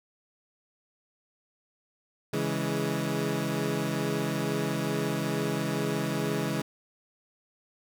20% pulse chord, C# minor, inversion none, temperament equal with one note detuned, 139.23 / 164.81 / 207.7 Hz, C#3 / E3 / G#3, +8 / 0 / 0 cents, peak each -27 dBFS, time 2.33-6.62 s, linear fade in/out 5 ms, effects none

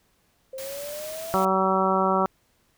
sine exponential sweep, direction up, 523.3 to 698.5 Hz, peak -33 dBFS, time 0.53-1.47 s, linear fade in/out 5 ms
white noise, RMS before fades -39 dBFS, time 0.58-1.45 s, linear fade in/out 2 ms
harmonic tone, 190 Hz, F#3, 46 cents sharp, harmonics 1 / 2 / 3 / 4 / 5 / 6 / 7, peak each -27 / -27 / -27 / -27 / -27 / -27 / -27 dBFS, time 1.34-2.26 s, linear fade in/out 0 ms
effects pink hiss -66 dBFS RMS until 2.77 s

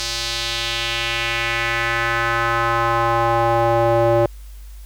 square tone with band-pass filter sweep, 116.3 Hz, A#2, 4 cents flat, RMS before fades -19 dBFS, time 0-4.26 s, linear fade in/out 0 ms, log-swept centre 4900 to 550 Hz, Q 2, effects added 50 Hz sine -34 dBFS peak until 4.85 s + white hiss -51 dBFS RMS until 4.85 s

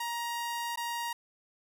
sawtooth tone with dropouts, 942 Hz, A#5, 18 cents sharp, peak -29 dBFS, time 0-1.13 s, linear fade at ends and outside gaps 5 ms, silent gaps 0.759-0.773 s, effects none

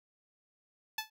10% pulse tone with exponential decay, 870 Hz, A5, 20 cents flat, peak -22 dBFS, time 0.98-1.1 s, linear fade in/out 5 ms, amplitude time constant 26 ms, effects none

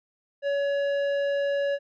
triangle tone with tanh clipping, 564 Hz, C#5, 30 cents sharp, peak -25 dBFS, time 0.42-1.79 s, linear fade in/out 50 ms, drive 15 dB, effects none

